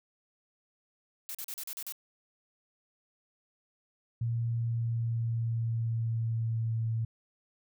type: noise bursts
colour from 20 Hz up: blue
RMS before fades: -39 dBFS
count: 7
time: 1.29-1.923 s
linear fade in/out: 0 ms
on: 57 ms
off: 39 ms
type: tone with pitch glide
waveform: sine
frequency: 116.54 to 113.16 Hz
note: A#2 to A2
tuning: 0 to +49 cents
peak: -28 dBFS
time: 4.21-7.05 s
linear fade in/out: 5 ms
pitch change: -51 cents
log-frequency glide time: 4.45-6.78 s
effects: none